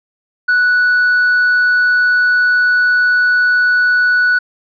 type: tone with hard clipping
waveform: triangle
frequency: 1477 Hz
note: F#6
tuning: 3 cents flat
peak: -8 dBFS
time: 0.48-4.39 s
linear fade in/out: 10 ms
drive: 1 dB
effects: resampled to 11025 Hz